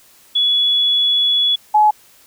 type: tone pair in turn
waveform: sine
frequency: 3394 / 848.5 Hz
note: G#7 / G#5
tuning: +37 / +37 cents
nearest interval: 2 octaves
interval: 2400 cents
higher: first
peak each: -12 / -8 dBFS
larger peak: second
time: 0.35-1.56 / 1.74-1.91 s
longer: first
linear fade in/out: 10 ms
effects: white hiss -49 dBFS RMS until 2.26 s